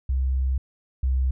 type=tone pair in turn; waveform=sine; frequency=65.4 / 64.91 Hz; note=C2 / C2; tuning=0 / -13 cents; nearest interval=unison; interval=13 cents; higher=first; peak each=-20 / -19 dBFS; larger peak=second; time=0.09-0.58 / 1.03-1.31 s; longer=first; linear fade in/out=5 ms; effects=none